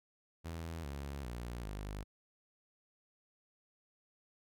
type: tone with pitch steps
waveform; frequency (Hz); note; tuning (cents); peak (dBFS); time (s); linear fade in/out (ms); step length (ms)
sawtooth; 82.41 / 70.1 / 59.63 / 50.73; E2 / C#2 / A#1 / G#1; 0 / +20 / +40 / -40; -37; 0.44-2.04; 20; 400
effects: none